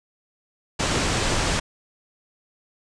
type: low-pass noise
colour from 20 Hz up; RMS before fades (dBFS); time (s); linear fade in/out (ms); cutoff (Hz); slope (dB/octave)
pink; -23; 0.79-1.6; 10; 8700; 48
effects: none